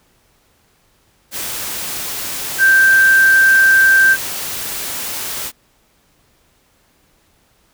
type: tone in noise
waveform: sine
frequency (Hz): 1568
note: G6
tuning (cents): 0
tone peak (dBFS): -7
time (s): 2.58-4.17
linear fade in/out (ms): 50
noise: white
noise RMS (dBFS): -24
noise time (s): 1.31-5.52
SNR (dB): +14
effects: pink hiss -57 dBFS RMS until 7.73 s